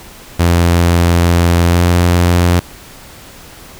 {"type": "tone with pitch glide", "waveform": "sawtooth", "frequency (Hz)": [86, 87.55], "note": ["F2", "F2"], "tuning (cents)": [-26, 5], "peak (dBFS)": -4, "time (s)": [0.39, 2.6], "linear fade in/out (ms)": 10, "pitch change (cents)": 31, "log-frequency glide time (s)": [1.67, 1.83], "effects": ["pink hiss -36 dBFS RMS until 3.79 s"]}